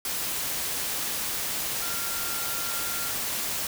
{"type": "tone in noise", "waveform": "sine", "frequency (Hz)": 1387, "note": "F6", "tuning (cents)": -12, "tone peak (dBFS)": -38, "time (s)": [1.82, 3.11], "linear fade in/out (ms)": 2, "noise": "white", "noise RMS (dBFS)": -30, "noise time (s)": [0.05, 3.67], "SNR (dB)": -11, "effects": []}